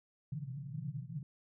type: band-pass noise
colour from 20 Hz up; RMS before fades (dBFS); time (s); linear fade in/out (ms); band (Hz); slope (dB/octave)
pink; -42; 0.32-1.23; 2; 120 to 170; 96
effects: none